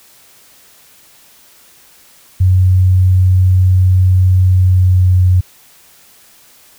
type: tone with pitch glide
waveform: sine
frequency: 92.5 to 91.28 Hz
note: F#2 to F#2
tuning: 0 to -23 cents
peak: -6 dBFS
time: 2.4-5.41 s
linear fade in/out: 10 ms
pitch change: -23 cents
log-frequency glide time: 4.45-5.28 s
effects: white hiss -45 dBFS RMS until 6.78 s